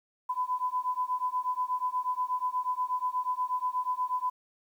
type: beating tone pair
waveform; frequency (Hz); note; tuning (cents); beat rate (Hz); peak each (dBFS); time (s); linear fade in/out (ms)
sine; 1000 / 1008.3; B5 / B5; +21 / +36; 8.3; -31; 0.29-4.3; 10
effects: 10-bit